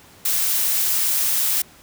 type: noise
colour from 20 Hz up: blue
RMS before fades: -20 dBFS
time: 0.25-1.62 s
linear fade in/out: 5 ms
effects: pink hiss -48 dBFS RMS until 1.82 s + high-pass 60 Hz 12 dB/octave